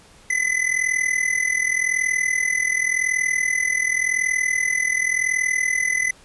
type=tone with amplitude modulation; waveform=square; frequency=2019 Hz; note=B6; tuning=38 cents sharp; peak=-16 dBFS; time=0.3-6.11 s; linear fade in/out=5 ms; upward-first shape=sine; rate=40.9 Hz; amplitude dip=80%; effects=pink hiss -50 dBFS RMS until 6.24 s + resampled to 24000 Hz